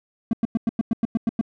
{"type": "tone bursts", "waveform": "triangle", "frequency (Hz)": 227.1, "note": "A#3", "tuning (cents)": -45, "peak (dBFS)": -15, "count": 10, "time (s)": [0.31, 1.412], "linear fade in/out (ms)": 2, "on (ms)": 22, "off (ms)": 98, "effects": []}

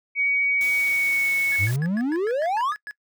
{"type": "tone with pitch glide", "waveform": "sine", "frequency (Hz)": [2253, 2209], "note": ["C#7", "C#7"], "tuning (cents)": [28, -7], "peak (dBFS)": -19, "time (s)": [0.15, 1.69], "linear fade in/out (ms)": 50, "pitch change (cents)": -35, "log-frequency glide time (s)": [0.69, 1.34]}
{"type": "noise", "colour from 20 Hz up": "white", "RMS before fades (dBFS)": -37, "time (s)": [0.61, 1.76], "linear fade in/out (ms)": 0}
{"type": "tone bursts", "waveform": "triangle", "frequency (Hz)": 1692, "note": "G#6", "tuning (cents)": 32, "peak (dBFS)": -29, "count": 10, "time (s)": [1.52, 2.91], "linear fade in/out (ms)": 0, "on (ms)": 40, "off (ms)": 110}
{"type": "exponential sweep", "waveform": "triangle", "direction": "up", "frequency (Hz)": [89.4, 1318.5], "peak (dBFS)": -19, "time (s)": [1.58, 2.75], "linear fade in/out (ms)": 50}
{"effects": ["noise-tail reverb RT60 0.1 s tail -23 dB re dry"]}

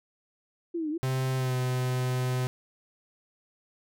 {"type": "linear two-way sweep", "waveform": "sine", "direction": "down then up", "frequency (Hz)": [349.2, 294.5, 349.2], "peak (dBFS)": -28, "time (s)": [0.74, 0.98], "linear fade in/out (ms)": 10, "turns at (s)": 0.9}
{"type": "tone with pitch glide", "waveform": "45% pulse", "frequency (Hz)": [130.81, 127.16], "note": ["C3", "C3"], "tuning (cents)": [0, -49], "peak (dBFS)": -26, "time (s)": [1.03, 2.47], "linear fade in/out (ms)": 0, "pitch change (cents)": -49, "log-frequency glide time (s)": [1.36, 1.55]}
{"effects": []}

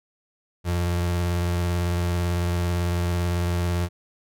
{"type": "tone with vibrato", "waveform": "35% pulse", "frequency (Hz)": 87.31, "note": "F2", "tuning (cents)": 0, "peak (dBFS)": -20, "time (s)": [0.64, 3.89], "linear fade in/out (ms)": 50, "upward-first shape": "sine", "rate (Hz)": 18, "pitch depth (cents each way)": 24, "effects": []}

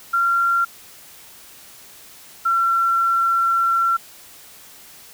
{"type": "tone pair in turn", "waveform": "sine", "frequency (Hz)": [1377, 1358], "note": ["F6", "F6"], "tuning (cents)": [-25, -49], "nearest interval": "unison", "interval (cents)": 24, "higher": "first", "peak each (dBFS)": -15, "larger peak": "neither", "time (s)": [[0.13, 0.65], [2.45, 3.97]], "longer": "second", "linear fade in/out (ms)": 10, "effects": ["white hiss -44 dBFS RMS until 5.13 s"]}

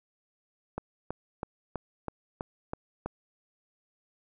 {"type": "click train", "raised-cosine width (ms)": 1, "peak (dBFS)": -19, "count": 8, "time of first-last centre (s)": [0.78, 3.06], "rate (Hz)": 3.07, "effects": []}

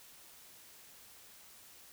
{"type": "silence", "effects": ["white hiss -57 dBFS RMS until 1.92 s"]}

